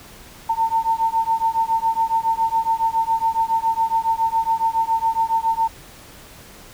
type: beating tone pair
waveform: sine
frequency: 900 / 907.2 Hz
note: A5 / A#5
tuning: +39 / -47 cents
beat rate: 7.2 Hz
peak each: -20 dBFS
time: 0.49-5.68 s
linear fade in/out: 10 ms
effects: pink hiss -43 dBFS RMS until 6.73 s